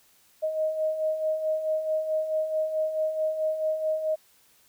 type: beating tone pair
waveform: sine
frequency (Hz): 622.3 / 626.9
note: D#5 / D#5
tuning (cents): 0 / +13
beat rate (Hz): 4.6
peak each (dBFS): -33 / -25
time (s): 0.42-4.16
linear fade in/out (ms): 20
effects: white hiss -61 dBFS RMS until 4.68 s